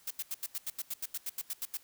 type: noise bursts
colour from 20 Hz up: blue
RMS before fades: -36 dBFS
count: 15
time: 0.07-1.772 s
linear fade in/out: 5 ms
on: 36 ms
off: 83 ms
effects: white hiss -62 dBFS RMS until 1.83 s